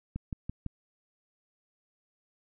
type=click train; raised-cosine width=5 ms; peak=-22 dBFS; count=4; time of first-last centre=0.16-0.663 s; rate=5.96 Hz; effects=none